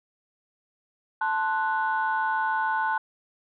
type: chord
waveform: sine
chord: F# diminished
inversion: first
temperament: equal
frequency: 880 / 1046.5 / 1480 Hz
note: A5 / C6 / F#6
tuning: 0 / 0 / 0 cents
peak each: -25 / -30 / -27 dBFS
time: 1.21-2.98 s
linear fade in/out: 5 ms
effects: tanh soft clip ceiling -15 dBFS